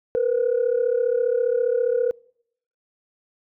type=tone pair together; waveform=sine; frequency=466.2 / 501.1 Hz; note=A#4 / B4; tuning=0 / +25 cents; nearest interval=minor second; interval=125 cents; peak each=-20 dBFS; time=0.15-2.11 s; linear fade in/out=0 ms; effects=noise-tail reverb RT60 0.7 s tail -26 dB re dry + tanh soft clip ceiling -13 dBFS